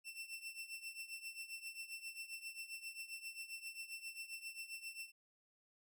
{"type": "tone with tremolo", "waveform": "sawtooth", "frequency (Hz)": 2688, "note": "E7", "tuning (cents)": 33, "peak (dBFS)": -40, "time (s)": [0.04, 5.12], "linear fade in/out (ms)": 50, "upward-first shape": "triangle", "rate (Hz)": 7.5, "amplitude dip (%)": 85, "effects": []}